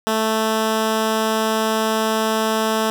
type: tone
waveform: 10% pulse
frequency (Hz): 220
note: A3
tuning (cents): 0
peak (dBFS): -9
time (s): 0.07-2.9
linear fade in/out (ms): 0
effects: none